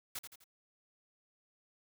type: noise with echo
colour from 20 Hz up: white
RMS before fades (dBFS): -41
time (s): 0.15-0.19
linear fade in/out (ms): 5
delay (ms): 84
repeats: 3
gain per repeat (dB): -7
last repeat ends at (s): 0.442
effects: none